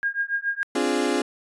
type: tone with tremolo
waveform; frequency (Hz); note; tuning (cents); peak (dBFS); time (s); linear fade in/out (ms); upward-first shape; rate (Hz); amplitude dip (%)
sine; 1622; G#6; -41; -19; 0.03-0.63; 0; triangle; 7.1; 100
type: chord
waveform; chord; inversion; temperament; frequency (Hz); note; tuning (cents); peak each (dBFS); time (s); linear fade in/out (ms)
35% pulse; D half-diminished seventh; third; equal; 261.6 / 293.7 / 349.2 / 415.3; C4 / D4 / F4 / Ab4; 0 / 0 / 0 / 0; -25; 0.75-1.22; 5
effects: resampled to 24000 Hz